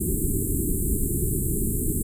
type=band-stop noise; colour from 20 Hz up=pink; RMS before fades=-24 dBFS; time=0-2.03 s; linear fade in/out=10 ms; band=420 to 7700 Hz; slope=96 dB/octave; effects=resampled to 32000 Hz